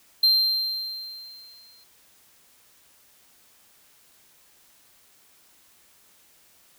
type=tone with exponential decay; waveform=triangle; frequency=4155 Hz; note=C8; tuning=13 cents flat; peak=-13 dBFS; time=0.23-1.84 s; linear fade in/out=5 ms; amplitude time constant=350 ms; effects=white hiss -58 dBFS RMS until 6.78 s